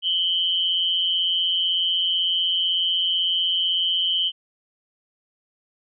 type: tone pair together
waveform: sine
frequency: 2983 / 3159 Hz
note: F#7 / G7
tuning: +13 / +13 cents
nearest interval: minor second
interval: 100 cents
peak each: -22 dBFS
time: 0.02-4.32 s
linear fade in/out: 50 ms
effects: none